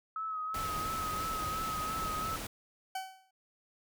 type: tone with vibrato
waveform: sine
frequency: 1281 Hz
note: E6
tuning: 50 cents flat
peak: -34 dBFS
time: 0.16-2.36 s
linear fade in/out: 2 ms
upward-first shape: sine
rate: 2.9 Hz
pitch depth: 36 cents each way
type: noise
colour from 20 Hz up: pink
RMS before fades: -40 dBFS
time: 0.54-2.47 s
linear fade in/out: 5 ms
type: tone with exponential decay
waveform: 40% pulse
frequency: 760 Hz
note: F#5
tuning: 46 cents sharp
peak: -32 dBFS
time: 2.95-3.31 s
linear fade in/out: 5 ms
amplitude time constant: 78 ms
effects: none